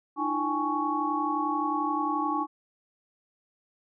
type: tone cluster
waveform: sine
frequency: 302.6 / 334 / 798 / 846 / 1112 Hz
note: D#4 / E4 / G5 / G#5 / C#6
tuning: -48 / +23 / +31 / +32 / +5 cents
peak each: -31 / -36 / -37 / -31 / -29 dBFS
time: 0.16-2.47 s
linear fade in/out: 50 ms
effects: none